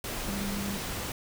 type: tone in noise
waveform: sine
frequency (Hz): 199.6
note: G3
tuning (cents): +32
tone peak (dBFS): -33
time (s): 0.28-0.77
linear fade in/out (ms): 2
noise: pink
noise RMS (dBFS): -35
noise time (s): 0.04-1.12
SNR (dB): -1
effects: none